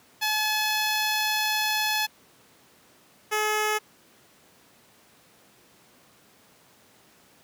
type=tone pair in turn; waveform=10% pulse; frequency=856 / 426.4 Hz; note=A5 / G#4; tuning=-48 / +46 cents; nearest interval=octave; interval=1206 cents; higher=first; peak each=-15 dBFS; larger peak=neither; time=0.21-2.07 / 3.31-3.79 s; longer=first; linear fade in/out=20 ms; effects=pink hiss -57 dBFS RMS until 7.43 s + high-pass 150 Hz 12 dB/octave